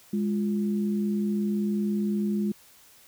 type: tone pair together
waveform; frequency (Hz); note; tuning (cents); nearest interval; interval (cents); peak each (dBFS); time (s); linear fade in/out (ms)
sine; 206.7 / 349.4; G#3 / F4; -8 / +1; major sixth; 909; -24 / -33; 0.13-2.52; 5
effects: white hiss -55 dBFS RMS until 3.07 s